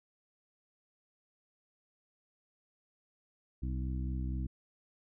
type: harmonic tone with a mistuned harmonic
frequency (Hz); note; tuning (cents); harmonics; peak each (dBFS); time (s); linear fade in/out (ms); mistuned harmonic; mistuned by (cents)
64.2; C2; -32; 1 / 2 / 3 / 4 / 5; -34 / -40 / -44 / -46 / -48; 3.62-4.47; 10; 5; -18
effects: none